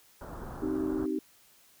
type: low-pass noise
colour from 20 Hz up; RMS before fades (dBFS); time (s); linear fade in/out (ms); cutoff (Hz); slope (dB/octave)
pink; -42; 0.21-1.06; 2; 1500; 48
type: chord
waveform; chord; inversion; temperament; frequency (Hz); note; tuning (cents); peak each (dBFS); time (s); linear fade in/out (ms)
sine; C minor; none; equal with one note detuned; 261.6 / 311.1 / 384.8; C4 / Eb4 / G4; 0 / 0 / -32; -34 / -31 / -34; 0.62-1.19; 5
effects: white hiss -61 dBFS RMS until 1.8 s